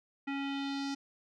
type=tone with low-pass filter sweep; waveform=square; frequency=277.2 Hz; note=C#4; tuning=in tune; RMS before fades=-36 dBFS; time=0.27-0.95 s; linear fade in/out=10 ms; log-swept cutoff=2300 to 5500 Hz; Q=2.8; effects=none